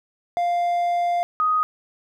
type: tone pair in turn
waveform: triangle / sine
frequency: 698.5 / 1249.3 Hz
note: F5 / D#6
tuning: 0 / +7 cents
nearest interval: minor seventh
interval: 1007 cents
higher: second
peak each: -17 dBFS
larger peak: neither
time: 0.37-1.23 / 1.4-1.63 s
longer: first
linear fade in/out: 0 ms
effects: none